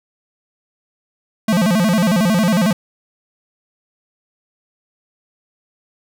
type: tone with vibrato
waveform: square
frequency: 196 Hz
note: G3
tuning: in tune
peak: -13 dBFS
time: 1.48-2.73 s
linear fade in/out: 5 ms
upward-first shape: square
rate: 11 Hz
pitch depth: 200 cents each way
effects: none